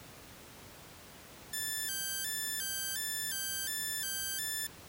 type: tone with vibrato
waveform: 5% pulse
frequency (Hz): 1661.2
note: G#6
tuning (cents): 0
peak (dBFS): -24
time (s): 1.53-4.67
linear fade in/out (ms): 5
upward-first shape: square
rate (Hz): 1.4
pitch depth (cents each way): 100
effects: pink hiss -52 dBFS RMS until 4.88 s + high-pass 60 Hz 12 dB/octave